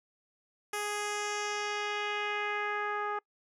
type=tone with low-pass filter sweep; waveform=10% pulse; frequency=415.3 Hz; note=G#4; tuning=in tune; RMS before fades=-34 dBFS; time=0.73-3.19 s; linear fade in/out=5 ms; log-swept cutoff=12000 to 1200 Hz; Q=1.6; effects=noise-tail reverb RT60 0.1 s tail -25 dB re dry